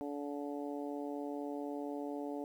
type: harmonic tone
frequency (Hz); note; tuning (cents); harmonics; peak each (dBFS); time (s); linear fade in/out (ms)
144.1; D3; -33; 2 / 3 / 4 / 5 / 6; -40 / -44 / -46 / -48 / -50; 0.01-2.44; 0
effects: 11-bit